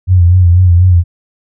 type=tone with vibrato; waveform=sine; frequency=89.2 Hz; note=F2; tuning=37 cents sharp; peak=-3 dBFS; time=0.07-1.04 s; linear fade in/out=50 ms; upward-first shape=sine; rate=4.1 Hz; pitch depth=65 cents each way; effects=none